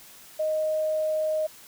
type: tone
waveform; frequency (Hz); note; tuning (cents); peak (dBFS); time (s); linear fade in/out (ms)
sine; 622.3; D#5; 0; -23; 0.39-1.47; 10
effects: white hiss -49 dBFS RMS until 1.67 s